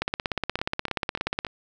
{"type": "two click trains", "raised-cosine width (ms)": 0.3, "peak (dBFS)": [-9, -21], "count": [25, 4], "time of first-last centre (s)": [[0.02, 1.449], [0.59, 1.467]], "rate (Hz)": [16.8, 3.42], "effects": []}